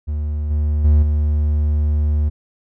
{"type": "tone with level steps", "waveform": "triangle", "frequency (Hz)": 75, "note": "D2", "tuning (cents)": 37, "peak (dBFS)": [-17, -13, -7, -12], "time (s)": [0.07, 2.3], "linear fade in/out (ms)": 20, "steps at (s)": [0.5, 0.84, 1.02], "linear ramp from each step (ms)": 10, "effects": []}